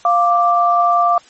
sine tone pair together, 698.5 / 1174.7 Hz, F5 / D6, 0 / 0 cents, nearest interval major sixth, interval 900 cents, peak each -13 dBFS, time 0.05-1.18 s, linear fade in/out 2 ms, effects white hiss -46 dBFS RMS until 1.29 s + MP3 32 kbps

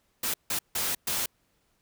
white noise bursts at uneven times, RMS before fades -29 dBFS, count 4, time 0.23-0.34 / 0.5-0.59 / 0.75-0.95 / 1.07-1.26 s, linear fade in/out 5 ms, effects pink hiss -71 dBFS RMS until 1.81 s

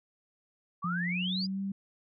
sine exponential sweep, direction up, 1101 to 5040 Hz, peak -32 dBFS, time 0.82-1.47 s, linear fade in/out 20 ms
sine tone with pitch glide, 175.5 to 195.86 Hz, F3 to G3, +9 to -1 cents, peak -31 dBFS, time 0.84-1.72 s, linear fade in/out 5 ms, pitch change +190 cents, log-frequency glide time 1.05-1.61 s
effects none

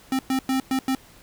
square tone bursts at uneven times, 263.5 Hz, C4, 12 cents sharp, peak -21 dBFS, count 5, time 0.12-0.19 / 0.3-0.39 / 0.49-0.6 / 0.71-0.79 / 0.88-0.95 s, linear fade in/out 2 ms, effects pink hiss -51 dBFS RMS until 1.22 s

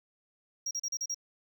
triangle tone bursts, 5640 Hz, F8, 16 cents sharp, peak -30 dBFS, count 6, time 0.66-1.145 s, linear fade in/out 5 ms, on 50 ms, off 37 ms, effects none

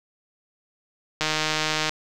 click train, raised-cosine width 0.2 ms, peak -6 dBFS, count 107, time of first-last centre 1.21-1.894 s, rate 155 Hz, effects none

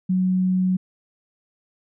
sine tone, 185 Hz, F#3, in tune, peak -17 dBFS, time 0.09-0.77 s, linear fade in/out 10 ms, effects none

